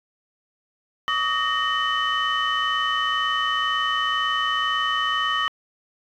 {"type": "tone cluster", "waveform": "sine", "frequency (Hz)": [1138, 1260, 1850, 3012], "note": ["C#6", "D#6", "A#6", "F#7"], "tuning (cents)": [45, 21, -14, 30], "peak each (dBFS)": -25, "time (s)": [1.08, 5.48], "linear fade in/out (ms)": 0, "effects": ["tanh soft clip ceiling -14 dBFS"]}